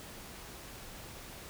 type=silence; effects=pink hiss -48 dBFS RMS until 1.49 s